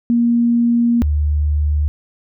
sine tone pair in turn, 236.1 / 74.37 Hz, A#3 / D2, +22 / +22 cents, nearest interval octave + minor sixth, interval 2000 cents, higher first, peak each -11 / -13 dBFS, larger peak first, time 0.1-1.02 / 1.02-1.88 s, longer first, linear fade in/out 0 ms, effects none

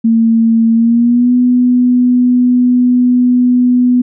sine tone with pitch glide, 227.1 to 247.7 Hz, A#3 to B3, -45 to +5 cents, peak -6 dBFS, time 0.04-4.02 s, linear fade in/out 10 ms, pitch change +150 cents, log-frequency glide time 0.73-1.33 s, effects none

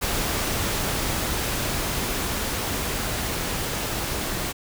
pink noise with level ramp, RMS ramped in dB -25 to -28 dBFS, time 0.01-4.53 s, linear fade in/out 20 ms, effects none

